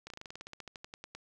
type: slowing click train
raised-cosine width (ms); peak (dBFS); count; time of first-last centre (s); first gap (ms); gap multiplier
0.2; -27; 18; 0.07-1.15; 32; 1.08
effects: none